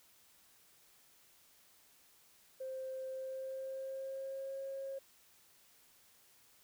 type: tone with pitch glide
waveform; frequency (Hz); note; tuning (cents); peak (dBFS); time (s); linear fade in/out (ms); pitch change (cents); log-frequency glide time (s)
sine; 524 to 541.9; C5 to C#5; +2 to -39; -39; 2.6-4.99; 10; +59; 3.09-4.59
effects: tanh soft clip ceiling -35 dBFS + white hiss -66 dBFS RMS until 6.63 s